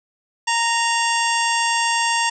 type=harmonic tone with a mistuned harmonic; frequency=928 Hz; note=A#5; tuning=8 cents flat; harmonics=1 / 2 / 3 / 4 / 5 / 6 / 7 / 8 / 9; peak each=-20 / -24 / -24 / -31 / -31 / -29 / -32 / -30 / -33 dBFS; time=0.47-2.3 s; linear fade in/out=10 ms; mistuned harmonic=4; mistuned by=-130 cents; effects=none